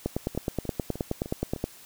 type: two click trains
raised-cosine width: 2 ms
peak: -23 / -13 dBFS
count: 5 / 16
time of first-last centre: 0.35-1.562 / 0.06-1.641 s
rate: 3.3 / 9.49 Hz
effects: white hiss -50 dBFS RMS until 1.85 s